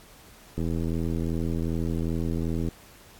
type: click train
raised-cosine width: 3 ms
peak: -17 dBFS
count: 175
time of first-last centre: 0.58-2.687 s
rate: 82.6 Hz
effects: pink hiss -52 dBFS RMS until 3.19 s + AAC 64 kbps